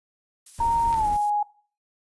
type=noise with tremolo; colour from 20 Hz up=violet; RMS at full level=-40 dBFS; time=0.46-1.3 s; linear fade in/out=5 ms; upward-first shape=square; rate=12 Hz; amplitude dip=30%
type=noise; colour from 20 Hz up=brown; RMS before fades=-34 dBFS; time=0.58-1.17 s; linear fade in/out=10 ms
type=tone with pitch glide; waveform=sine; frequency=927 to 830.6 Hz; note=A#5 to G#5; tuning=-10 to 0 cents; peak=-20 dBFS; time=0.6-1.43 s; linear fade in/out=5 ms; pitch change=-190 cents; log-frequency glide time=0.92-1.08 s
type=clicks; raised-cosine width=0.2 ms; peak=-22 dBFS; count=2; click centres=0.928 / 0.942 s
effects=noise-tail reverb RT60 0.4 s tail -19 dB re dry + resampled to 24000 Hz